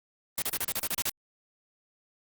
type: noise bursts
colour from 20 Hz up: white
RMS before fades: -29 dBFS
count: 10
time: 0.38-1.095 s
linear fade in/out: 0 ms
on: 40 ms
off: 35 ms
effects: Opus 32 kbps